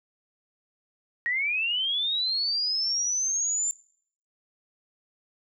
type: linear sweep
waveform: sine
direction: up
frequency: 1864.7 to 7240 Hz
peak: -24 dBFS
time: 1.26-3.71 s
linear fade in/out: 0 ms
effects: noise-tail reverb RT60 0.6 s tail -22 dB re dry